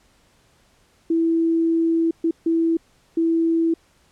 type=tone bursts at uneven times; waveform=sine; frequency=329.6 Hz; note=E4; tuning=in tune; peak=-16 dBFS; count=4; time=1.1-2.11 / 2.24-2.31 / 2.46-2.77 / 3.17-3.74 s; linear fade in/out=5 ms; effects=pink hiss -59 dBFS RMS until 4.11 s + low-pass 10000 Hz 12 dB/octave